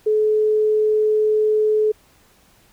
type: tone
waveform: sine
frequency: 429 Hz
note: A4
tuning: 44 cents flat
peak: -14 dBFS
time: 0.06-1.92 s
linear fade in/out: 10 ms
effects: pink hiss -55 dBFS RMS until 2.72 s